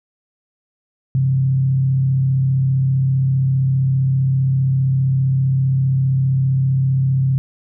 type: tone with frequency modulation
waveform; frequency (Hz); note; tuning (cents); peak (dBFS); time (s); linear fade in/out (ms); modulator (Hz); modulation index
sine; 132.8; C3; +26; -13; 1.15-7.38; 0; 35.2; 0.34
effects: none